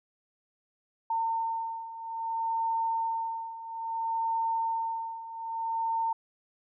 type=beating tone pair; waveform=sine; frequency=907 / 907.6 Hz; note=A#5 / A#5; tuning=-48 / -47 cents; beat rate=0.6 Hz; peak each=-34 / -30 dBFS; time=1.1-6.13 s; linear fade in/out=5 ms; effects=none